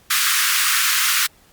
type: high-pass noise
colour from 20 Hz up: pink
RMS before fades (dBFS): -18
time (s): 0.1-1.27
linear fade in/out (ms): 10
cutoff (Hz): 1200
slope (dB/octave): 48
effects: pink hiss -53 dBFS RMS until 1.52 s + Opus 48 kbps